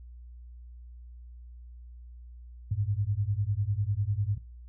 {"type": "beating tone pair", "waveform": "sine", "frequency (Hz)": [97.7, 107.7], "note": ["G2", "A2"], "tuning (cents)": [-5, -37], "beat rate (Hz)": 10, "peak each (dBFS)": [-29, -29], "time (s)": [2.71, 4.38], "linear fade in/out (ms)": 5, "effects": ["noise-tail reverb RT60 0.4 s tail -23 dB re dry", "added 60 Hz sine -44 dBFS peak until 4.68 s"]}